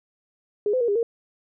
sine tone with pitch steps, 414.7 / 510 / 473.3 / 406 / 463.5 Hz, G#4 / C5 / A#4 / G#4 / A#4, -3 / -44 / +26 / -39 / -10 cents, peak -19 dBFS, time 0.66-1.03 s, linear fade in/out 2 ms, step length 74 ms, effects none

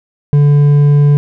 triangle tone with hard clipping, 145 Hz, D3, 22 cents flat, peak -6 dBFS, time 0.33-1.17 s, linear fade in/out 0 ms, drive 7 dB, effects none

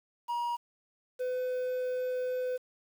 triangle tone pair in turn, 953 / 504.8 Hz, A#5 / B4, +38 / +38 cents, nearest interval major seventh, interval 1100 cents, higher first, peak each -28 dBFS, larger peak neither, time 0.28-0.57 / 1.19-2.58 s, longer second, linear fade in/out 20 ms, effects 9-bit

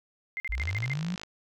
sine tone bursts, 2093 Hz, C7, in tune, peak -30 dBFS, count 8, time 0.37-0.932 s, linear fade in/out 0 ms, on 30 ms, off 46 ms
sine linear sweep, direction up, 46.25 to 188.8 Hz, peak -29 dBFS, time 0.49-1.16 s, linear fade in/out 10 ms
click train, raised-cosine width 0.2 ms, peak -22 dBFS, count 36, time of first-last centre 0.58-1.234 s, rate 53.5 Hz
effects none

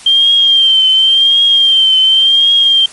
sine tone with vibrato, 3165 Hz, G7, 16 cents sharp, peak -5 dBFS, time 0.06-2.86 s, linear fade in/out 5 ms, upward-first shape triangle, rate 0.91 Hz, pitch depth 59 cents each way, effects white hiss -34 dBFS RMS until 2.92 s + MP3 48 kbps

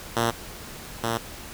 5% pulse tone pair in turn, 116.54 / 114.94 Hz, A#2 / A#2, 0 / -24 cents, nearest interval unison, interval 24 cents, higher first, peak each -10 / -13 dBFS, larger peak first, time 0.16-0.31 / 1.03-1.18 s, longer neither, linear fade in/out 10 ms, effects pink hiss -40 dBFS RMS until 1.53 s

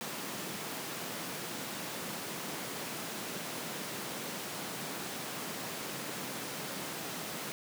pink high-pass noise, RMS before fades -40 dBFS, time 0.01-7.52 s, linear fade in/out 0 ms, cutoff 150 Hz, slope 24 dB/octave, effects none

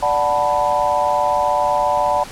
sine chord, B minor seventh, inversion first, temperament equal, 587.3 / 740 / 880 / 987.8 Hz, D5 / F#5 / A5 / B5, 0 / 0 / 0 / 0 cents, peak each -20 dBFS, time 0.02-2.24 s, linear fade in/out 10 ms, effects pink hiss -35 dBFS RMS until 2.31 s + low-pass 10000 Hz 12 dB/octave

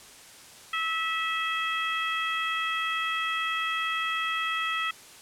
harmonic tone, 651 Hz, E5, 22 cents flat, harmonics 2 / 3 / 4 / 5, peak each -30 / -32 / -33 / -34 dBFS, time 0.73-4.91 s, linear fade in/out 5 ms, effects white hiss -49 dBFS RMS until 5.21 s + low-pass 10000 Hz 12 dB/octave

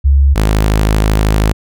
sine / sawtooth tone pair in turn, 69.3 / 52.83 Hz, C#2 / G#1, 0 / +30 cents, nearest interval perfect fourth, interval 470 cents, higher first, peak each -5 dBFS, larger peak neither, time 0.04-0.35 / 0.35-1.53 s, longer second, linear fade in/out 20 ms, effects none

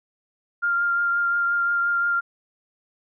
sine tone with vibrato, 1396.9 Hz, F6, in tune, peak -19 dBFS, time 0.62-2.21 s, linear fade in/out 20 ms, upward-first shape triangle, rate 5.7 Hz, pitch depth 17 cents each way, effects none

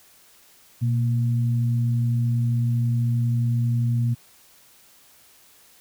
sine tone pair together, 120.21 / 232.5 Hz, B2 / A#3, -46 / -4 cents, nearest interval major seventh, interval 1142 cents, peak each -19 / -30 dBFS, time 0.81-4.15 s, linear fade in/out 20 ms, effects white hiss -54 dBFS RMS until 5.8 s

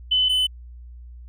sine / triangle tone pair in turn, 3020 / 3020 Hz, F#7 / F#7, +35 / +35 cents, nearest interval unison, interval 0 cents, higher neither, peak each -16 dBFS, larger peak neither, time 0.11-0.29 / 0.29-0.47 s, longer neither, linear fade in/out 10 ms, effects added 60 Hz sine -38 dBFS peak until 1.28 s

